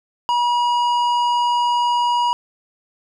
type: tone with tanh clipping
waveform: sine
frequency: 963 Hz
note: B5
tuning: 44 cents flat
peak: -17 dBFS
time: 0.29-2.33 s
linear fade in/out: 0 ms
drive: 11 dB
effects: none